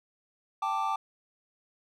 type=chord; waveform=triangle; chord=G suspended second; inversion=none; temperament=just; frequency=784 / 882 / 1176 Hz; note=G5 / A5 / D6; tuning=0 / +4 / +2 cents; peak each=-31 / -30 / -29 dBFS; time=0.62-0.96 s; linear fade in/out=5 ms; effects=none